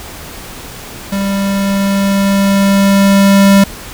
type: tone with level ramp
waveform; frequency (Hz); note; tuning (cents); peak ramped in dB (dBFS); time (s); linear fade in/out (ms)
square; 197.4; G3; +12; -14 to -4; 1.12-3.64; 5
effects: pink hiss -29 dBFS RMS until 3.93 s